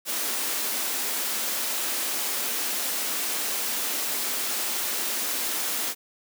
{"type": "high-pass noise", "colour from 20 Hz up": "white", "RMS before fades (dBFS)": -28, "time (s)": [0.05, 5.95], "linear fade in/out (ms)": 50, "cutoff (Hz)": 200, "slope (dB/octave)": 96, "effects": []}